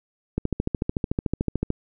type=click train; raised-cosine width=3 ms; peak=-10 dBFS; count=19; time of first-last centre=0.38-1.704 s; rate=13.6 Hz; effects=none